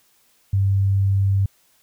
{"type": "tone", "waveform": "sine", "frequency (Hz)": 98, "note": "G2", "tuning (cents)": 0, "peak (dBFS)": -15, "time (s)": [0.53, 1.46], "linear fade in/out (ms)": 5, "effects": ["white hiss -60 dBFS RMS until 1.82 s"]}